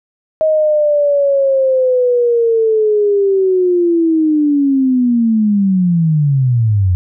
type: linear sweep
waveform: sine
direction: down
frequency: 632 to 87.31 Hz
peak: -9 dBFS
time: 0.41-6.95 s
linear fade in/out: 0 ms
effects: none